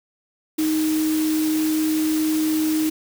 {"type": "tone in noise", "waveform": "sine", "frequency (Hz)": 312, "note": "D#4", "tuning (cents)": 5, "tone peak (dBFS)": -18, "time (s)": [0.58, 2.9], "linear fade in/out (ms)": 10, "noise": "white", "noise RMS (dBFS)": -31, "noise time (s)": [0.58, 2.9], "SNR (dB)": 10, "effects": []}